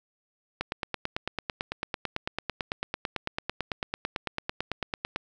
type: click train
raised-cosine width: 0.3 ms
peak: -13 dBFS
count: 42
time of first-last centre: 0.61-5.16 s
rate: 9.01 Hz
effects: none